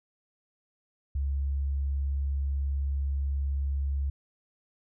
sine tone, 69.3 Hz, C#2, in tune, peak -26 dBFS, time 1.15-4.1 s, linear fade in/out 5 ms, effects none

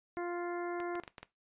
harmonic tone, 349.2 Hz, F4, in tune, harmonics 1 / 2 / 3 / 4 / 5 / 6, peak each -36 / -42 / -46 / -48 / -50 / -52 dBFS, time 0.17-1 s, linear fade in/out 0 ms
clicks, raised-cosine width 0.3 ms, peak -29 dBFS, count 6, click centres 0.802 / 0.954 / 1.036 / 1.078 / 1.182 / 1.23 s
effects noise-tail reverb RT60 0.2 s tail -17 dB re dry + resampled to 8000 Hz

